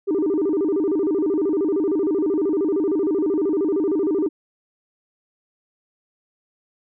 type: tone with vibrato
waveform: sine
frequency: 349.2 Hz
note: F4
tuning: in tune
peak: -16 dBFS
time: 0.07-4.29 s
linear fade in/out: 20 ms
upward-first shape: square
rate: 13 Hz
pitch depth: 220 cents each way
effects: tanh soft clip ceiling -15 dBFS